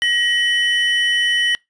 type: tone pair together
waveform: triangle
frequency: 1902 / 3004 Hz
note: A#6 / F#7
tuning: +34 / +26 cents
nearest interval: minor sixth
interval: 792 cents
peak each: -16 dBFS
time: 0.02-1.55 s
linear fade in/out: 0 ms
effects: noise-tail reverb RT60 0.2 s tail -25 dB re dry + resampled to 22050 Hz